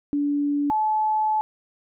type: tone pair in turn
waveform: sine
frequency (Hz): 288.5 / 862.6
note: D4 / A5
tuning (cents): -31 / -35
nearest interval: octave + perfect fifth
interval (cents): 1896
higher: second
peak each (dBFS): -20 / -19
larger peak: second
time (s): 0.13-0.7 / 0.7-1.41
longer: second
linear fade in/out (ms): 0
effects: none